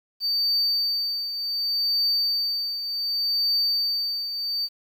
triangle tone with tremolo, 4600 Hz, D8, 37 cents flat, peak -18 dBFS, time 0.2-4.69 s, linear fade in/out 50 ms, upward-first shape triangle, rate 0.67 Hz, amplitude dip 65%, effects 9-bit

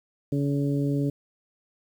harmonic tone, 141.6 Hz, C#3, 37 cents sharp, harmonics 1 / 2 / 3 / 4, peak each -25 / -26 / -33 / -38 dBFS, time 0.32-1.1 s, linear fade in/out 5 ms, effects 9-bit

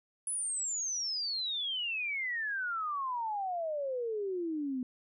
sine exponential sweep, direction down, 10340 to 246.9 Hz, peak -32 dBFS, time 0.27-4.83 s, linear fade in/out 2 ms, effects none

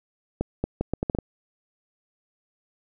accelerating click train, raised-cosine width 2 ms, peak -11 dBFS, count 8, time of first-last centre 0.41-1.187 s, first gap 230 ms, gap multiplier 0.74, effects none

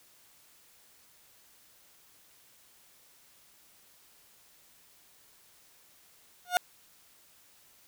30% pulse tone with exponential growth, 718 Hz, F5, 48 cents sharp, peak -16 dBFS, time 6.45-6.57 s, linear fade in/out 0 ms, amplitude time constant 24 ms, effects white hiss -61 dBFS RMS until 7.87 s

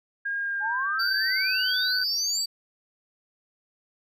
sine tone with pitch glide, 1622 to 1504.7 Hz, G#6 to F#6, -41 to +29 cents, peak -26 dBFS, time 0.25-2.04 s, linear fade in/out 10 ms, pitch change -130 cents, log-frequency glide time 0.38-1.71 s
sine exponential sweep, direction up, 821 to 8150 Hz, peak -28 dBFS, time 0.6-2.46 s, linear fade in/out 50 ms
triangle tone, 4626 Hz, D8, 27 cents flat, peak -25 dBFS, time 0.99-2.46 s, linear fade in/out 10 ms
effects none

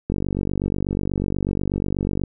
click train, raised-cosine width 3 ms, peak -10 dBFS, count 104, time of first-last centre 0.1-2.237 s, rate 48.2 Hz, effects none

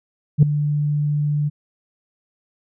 sine tone with ADSR envelope, 147.6 Hz, D3, 9 cents sharp, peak -3 dBFS, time 0.38-1.5 s, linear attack 47 ms, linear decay 4 ms, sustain -14 dB, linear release 25 ms, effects tanh soft clip ceiling -4 dBFS

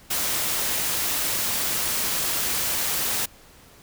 white noise, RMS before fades -25 dBFS, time 0.1-3.26 s, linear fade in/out 10 ms, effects pink hiss -51 dBFS RMS until 3.82 s

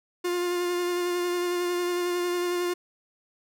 45% pulse tone with vibrato, 353.4 Hz, F4, 21 cents sharp, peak -25 dBFS, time 0.24-2.74 s, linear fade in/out 10 ms, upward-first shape sine, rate 11 Hz, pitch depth 16 cents each way, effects none

